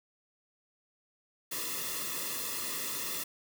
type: noise with comb filter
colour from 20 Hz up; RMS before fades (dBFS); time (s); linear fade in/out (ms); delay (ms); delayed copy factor
white; -36; 1.51-3.24; 10; 1.3; -1
effects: none